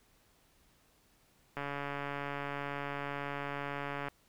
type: click train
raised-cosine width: 0.5 ms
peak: -23 dBFS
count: 358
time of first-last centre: 1.57-4.084 s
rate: 142 Hz
effects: pink hiss -68 dBFS RMS until 4.28 s